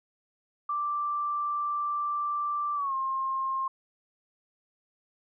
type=tone with pitch glide; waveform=sine; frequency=1174.7 to 1064.8 Hz; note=D6 to C6; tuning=0 to +30 cents; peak=-27 dBFS; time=0.69-3.68 s; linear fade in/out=5 ms; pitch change=-170 cents; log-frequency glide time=2.75-2.94 s; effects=none